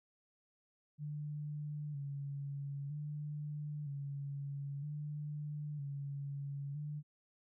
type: tone with vibrato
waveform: sine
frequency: 144.6 Hz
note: D3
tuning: 27 cents flat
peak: -39 dBFS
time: 0.98-7.03 s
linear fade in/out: 50 ms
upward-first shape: square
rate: 0.52 Hz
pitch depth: 47 cents each way
effects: none